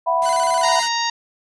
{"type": "chord", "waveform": "sine", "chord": "E suspended second", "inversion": "none", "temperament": "equal with one note detuned", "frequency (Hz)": [666.9, 740, 987.8], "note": ["E5", "F#5", "B5"], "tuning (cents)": [20, 0, 0], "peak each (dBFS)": [-20, -23, -18], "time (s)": [0.06, 0.81], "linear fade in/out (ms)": 20}
{"type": "tone with vibrato", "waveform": "10% pulse", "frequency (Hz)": 1760, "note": "A6", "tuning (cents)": 0, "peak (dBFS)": -18, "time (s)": [0.22, 0.89], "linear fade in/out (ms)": 50, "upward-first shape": "square", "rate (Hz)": 14, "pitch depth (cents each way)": 280}
{"type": "noise", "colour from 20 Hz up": "white", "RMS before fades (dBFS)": -36, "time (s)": [0.22, 0.88], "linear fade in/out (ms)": 0}
{"type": "harmonic tone", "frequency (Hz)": 932.3, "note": "A#5", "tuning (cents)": 0, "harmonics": [1, 2, 3, 4, 5, 6, 7], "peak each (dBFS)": [-22, -26, -30, -28, -26, -32, -31], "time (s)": [0.63, 1.1], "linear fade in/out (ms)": 5}
{"effects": ["resampled to 24000 Hz"]}